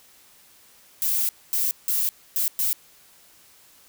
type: noise bursts at uneven times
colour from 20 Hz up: violet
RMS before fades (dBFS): -23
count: 5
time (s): 1.02-1.29 / 1.53-1.71 / 1.88-2.09 / 2.36-2.48 / 2.59-2.73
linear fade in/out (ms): 0
effects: white hiss -54 dBFS RMS until 3.88 s